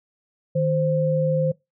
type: tone pair together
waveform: sine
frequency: 155.5 / 522.3 Hz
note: D#3 / C5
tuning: -1 / -3 cents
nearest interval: octave + major sixth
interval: 2098 cents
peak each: -21 dBFS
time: 0.55-1.52 s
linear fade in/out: 10 ms
effects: noise-tail reverb RT60 0.2 s tail -22 dB re dry